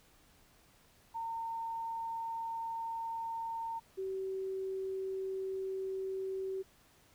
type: tone pair in turn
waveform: sine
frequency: 912 / 382.2 Hz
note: A#5 / G4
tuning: -38 / -44 cents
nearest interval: octave + minor third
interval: 1506 cents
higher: first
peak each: -36 / -35 dBFS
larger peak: second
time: 1.14-3.8 / 3.97-6.63 s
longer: neither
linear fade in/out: 20 ms
effects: pink hiss -65 dBFS RMS until 7.14 s